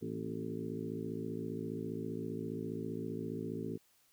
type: harmonic tone with a mistuned harmonic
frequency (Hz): 55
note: A1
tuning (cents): 0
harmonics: 2 / 3 / 4 / 5 / 6 / 7 / 8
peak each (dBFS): -47 / -44 / -44 / -44 / -47 / -44 / -46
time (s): 0.01-3.78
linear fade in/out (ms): 20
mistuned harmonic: 4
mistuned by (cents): +68
effects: white hiss -70 dBFS RMS until 4.12 s